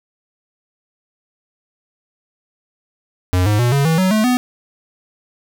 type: tone with pitch steps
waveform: square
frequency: 90.8 / 104.91 / 121.2 / 140.03 / 161.79 / 186.92 / 216 / 249.5 Hz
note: F#2 / G#2 / B2 / C#3 / E3 / F#3 / A3 / B3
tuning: -32 / +18 / -32 / +18 / -32 / +18 / -32 / +18 cents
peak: -13 dBFS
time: 3.33-4.37 s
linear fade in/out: 0 ms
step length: 130 ms
effects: none